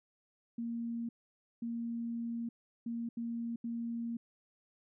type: tone bursts at uneven times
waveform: sine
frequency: 233.1 Hz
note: A#3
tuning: in tune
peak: -35 dBFS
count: 5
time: 0.58-1.09 / 1.62-2.49 / 2.86-3.09 / 3.17-3.56 / 3.64-4.17 s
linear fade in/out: 5 ms
effects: none